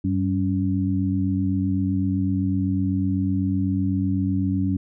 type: tone cluster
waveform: sine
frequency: 95.9 / 192.1 / 280 Hz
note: G2 / G3 / C#4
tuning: -37 / -35 / +18 cents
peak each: -24 dBFS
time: 0.04-4.77 s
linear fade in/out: 5 ms
effects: none